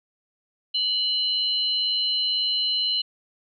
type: tone pair together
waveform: sine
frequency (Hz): 2960 / 4099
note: F#7 / C8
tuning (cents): 0 / -36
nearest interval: tritone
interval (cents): 564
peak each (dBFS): -24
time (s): 0.74-3.02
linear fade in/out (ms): 10
effects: none